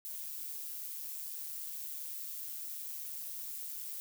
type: noise with amplitude modulation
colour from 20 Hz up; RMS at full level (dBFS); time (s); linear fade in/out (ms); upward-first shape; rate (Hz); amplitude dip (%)
violet; -40; 0.05-4; 0; sine; 150; 50
effects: none